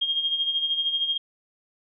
sine tone with tremolo, 3231 Hz, G#7, 48 cents flat, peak -20 dBFS, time 0.01-1.18 s, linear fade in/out 10 ms, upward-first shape sine, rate 13 Hz, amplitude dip 60%, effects none

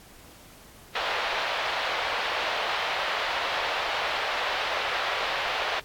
pink band-pass noise, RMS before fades -29 dBFS, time 0.95-5.8 s, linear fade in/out 5 ms, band 580 to 3800 Hz, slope 24 dB/octave, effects pink hiss -51 dBFS RMS until 5.84 s + AAC 64 kbps

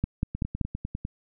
two click trains, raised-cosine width 5 ms, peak -12 / -19 dBFS, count 4 / 8, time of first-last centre 0.04-0.613 / 0.35-1.051 s, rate 5.24 / 9.99 Hz, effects none

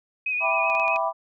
sine tone with vibrato, 2498 Hz, D#7, 6 cents sharp, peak -23 dBFS, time 0.26-0.97 s, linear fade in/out 5 ms, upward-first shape triangle, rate 7.8 Hz, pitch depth 43 cents each way
sine chord, E minor seventh, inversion none, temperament equal, 659.3 / 784 / 987.8 / 1174.7 Hz, E5 / G5 / B5 / D6, 0 / 0 / 0 / 0 cents, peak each -26 / -29 / -26 / -30 dBFS, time 0.4-1.13 s, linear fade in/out 50 ms
clicks, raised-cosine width 0.2 ms, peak -23 dBFS, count 5, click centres 0.7 / 0.751 / 0.798 / 0.88 / 0.961 s
effects none

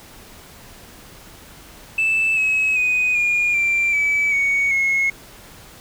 sine tone with pitch steps, 2637 / 2565 / 2495 / 2427 / 2360 / 2296 / 2233 / 2172 Hz, E7 / E7 / D#7 / D#7 / D7 / D7 / C#7 / C#7, 0 / -48 / +4 / -44 / +8 / -40 / +12 / -36 cents, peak -14 dBFS, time 1.98-5.1 s, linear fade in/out 5 ms, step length 390 ms, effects tanh soft clip ceiling -13 dBFS + pink hiss -43 dBFS RMS until 5.8 s

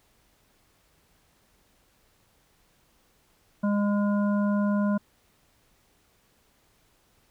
harmonic tone, 204.4 Hz, G#3, 27 cents flat, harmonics 1 / 3 / 5 / 7, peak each -22 / -32 / -36 / -39 dBFS, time 3.63-4.98 s, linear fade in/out 10 ms, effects pink hiss -65 dBFS RMS until 7.3 s

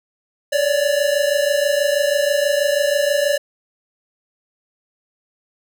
square tone pair together, 563.8 / 590 Hz, C#5 / D5, +29 / +8 cents, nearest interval minor second, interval 79 cents, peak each -19 dBFS, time 0.52-3.38 s, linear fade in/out 10 ms, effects none

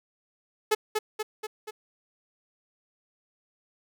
sawtooth tone with echo, 429.7 Hz, A4, 41 cents flat, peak -16 dBFS, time 0.71-0.75 s, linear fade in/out 10 ms, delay 240 ms, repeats 4, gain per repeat -4 dB, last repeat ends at 1.71 s, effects none

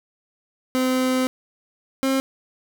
30% pulse tone pair in turn, 257.3 / 267.1 Hz, C4 / C4, -29 / +36 cents, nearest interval minor second, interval 65 cents, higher second, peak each -16 dBFS, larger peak neither, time 0.75-1.27 / 2.03-2.2 s, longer first, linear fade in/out 0 ms, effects none

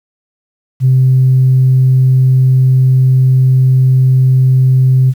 sine tone, 130 Hz, C3, 11 cents flat, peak -4 dBFS, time 0.8-5.14 s, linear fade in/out 50 ms, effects tanh soft clip ceiling -1 dBFS + 7-bit

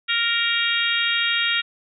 harmonic tone, 466.2 Hz, A#4, in tune, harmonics 3 / 4 / 5 / 6 / 7 / 8, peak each -26 / -26 / -26 / -26 / -26 / -26 dBFS, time 0.08-1.62 s, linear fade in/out 20 ms, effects none

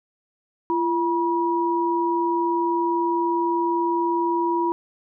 sine tone pair together, 341.2 / 965 Hz, F4 / B5, -40 / -40 cents, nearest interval octave + tritone, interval 1800 cents, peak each -22 dBFS, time 0.7-4.72 s, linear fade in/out 0 ms, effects none

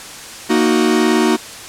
45% pulse chord, D# minor, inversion second, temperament equal, 233.1 / 311.1 / 370 Hz, A#3 / D#4 / F#4, 0 / 0 / 0 cents, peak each -16 dBFS, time 0.49-1.37 s, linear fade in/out 20 ms, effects white hiss -32 dBFS RMS until 1.68 s + low-pass 9000 Hz 12 dB/octave

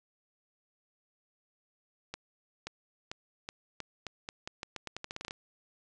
accelerating click train, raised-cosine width 0.2 ms, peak -21 dBFS, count 19, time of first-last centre 2.14-5.309 s, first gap 530 ms, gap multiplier 0.84, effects resampled to 22050 Hz

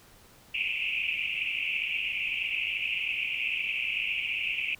white band-pass noise, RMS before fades -31 dBFS, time 0.54-4.75 s, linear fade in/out 5 ms, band 2300 to 2800 Hz, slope 96 dB/octave, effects pink hiss -56 dBFS RMS until 4.79 s

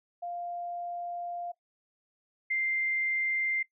sine tone pair in turn, 698.5 / 2093 Hz, F5 / C7, 0 / 0 cents, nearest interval octave + perfect fifth, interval 1900 cents, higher second, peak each -34 / -27 dBFS, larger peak second, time 0.22-1.52 / 2.5-3.63 s, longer first, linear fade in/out 10 ms, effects noise-tail reverb RT60 0.1 s tail -18 dB re dry

